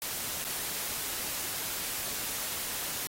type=noise with dropouts; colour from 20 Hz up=white; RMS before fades=-35 dBFS; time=0.02-3.07 s; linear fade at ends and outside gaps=0 ms; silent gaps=0.442-0.449 s; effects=AAC 48 kbps